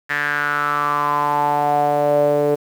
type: tone with band-pass filter sweep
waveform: sawtooth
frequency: 146.3 Hz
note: D3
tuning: 6 cents flat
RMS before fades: -18 dBFS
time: 0.09-2.56 s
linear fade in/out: 20 ms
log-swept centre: 1800 to 480 Hz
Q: 6.3
effects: 7-bit